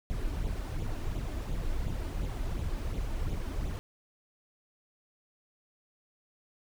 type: noise with flanger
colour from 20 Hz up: brown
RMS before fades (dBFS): -33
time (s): 0.1-3.79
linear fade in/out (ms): 0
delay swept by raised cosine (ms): 0.28 to 3.38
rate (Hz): 2.8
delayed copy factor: +0.6
effects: none